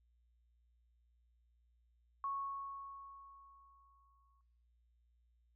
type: tone with exponential decay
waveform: sine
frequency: 1104 Hz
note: C#6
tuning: 7 cents flat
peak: -36 dBFS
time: 2.24-4.41 s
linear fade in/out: 1 ms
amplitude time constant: 470 ms
effects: noise-tail reverb RT60 0.8 s tail -19 dB re dry + added 59 Hz sine -70 dBFS peak until 5.55 s